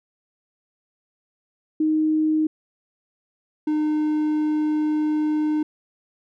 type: tone pair in turn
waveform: sine / triangle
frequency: 311.1 / 304.9 Hz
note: D#4 / D#4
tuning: 0 / -35 cents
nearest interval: unison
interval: 35 cents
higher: first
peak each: -17 dBFS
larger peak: neither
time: 1.8-2.47 / 3.67-5.63 s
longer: second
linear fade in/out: 5 ms
effects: none